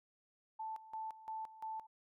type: tone with tremolo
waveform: sine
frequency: 880 Hz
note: A5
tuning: in tune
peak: -40 dBFS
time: 0.59-1.87 s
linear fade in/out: 10 ms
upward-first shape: square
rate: 2.9 Hz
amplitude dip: 80%
effects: none